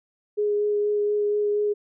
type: tone with vibrato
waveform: sine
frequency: 415.3 Hz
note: G#4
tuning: in tune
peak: -20 dBFS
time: 0.37-1.74 s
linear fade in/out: 20 ms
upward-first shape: sine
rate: 4.2 Hz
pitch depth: 10 cents each way
effects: none